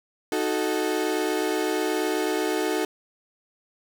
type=chord; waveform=35% pulse; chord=D# diminished; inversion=none; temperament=equal with one note detuned; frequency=311.1 / 370 / 438.2 Hz; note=D#4 / F#4 / A4; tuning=0 / 0 / -7 cents; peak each=-26 dBFS; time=0.32-2.85 s; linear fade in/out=2 ms; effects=none